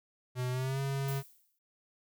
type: tone with pitch glide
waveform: square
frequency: 125.8 to 137.19 Hz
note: B2 to C#3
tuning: +32 to -18 cents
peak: -32 dBFS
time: 0.35-1.23 s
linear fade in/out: 50 ms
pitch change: +150 cents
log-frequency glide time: 0.51-0.8 s
type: noise with exponential decay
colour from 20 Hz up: violet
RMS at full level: -42 dBFS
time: 1.08-1.59 s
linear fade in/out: 5 ms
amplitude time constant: 110 ms
effects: none